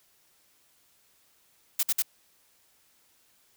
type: noise bursts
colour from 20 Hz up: blue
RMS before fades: -25 dBFS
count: 3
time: 1.79-2.023 s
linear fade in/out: 5 ms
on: 41 ms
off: 55 ms
effects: white hiss -65 dBFS RMS until 3.56 s